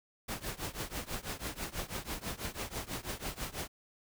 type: noise with tremolo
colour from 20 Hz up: pink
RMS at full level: -36 dBFS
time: 0.28-3.68 s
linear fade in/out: 10 ms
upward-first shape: triangle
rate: 6.1 Hz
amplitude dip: 95%
effects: none